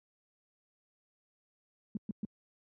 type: tone bursts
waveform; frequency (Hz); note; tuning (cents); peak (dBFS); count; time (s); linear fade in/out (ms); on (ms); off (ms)
sine; 209.7; G#3; +17; -32; 3; 1.95-2.25; 2; 20; 120
effects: high-pass 80 Hz 12 dB/octave